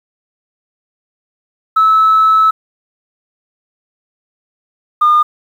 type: tone pair in turn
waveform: sine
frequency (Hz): 1302 / 1214.8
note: E6 / D#6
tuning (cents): -22 / -42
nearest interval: minor second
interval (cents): 120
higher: first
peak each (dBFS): -5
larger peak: neither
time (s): 1.76-2.51 / 5.01-5.23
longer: first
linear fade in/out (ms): 10
effects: tanh soft clip ceiling -3 dBFS + 7-bit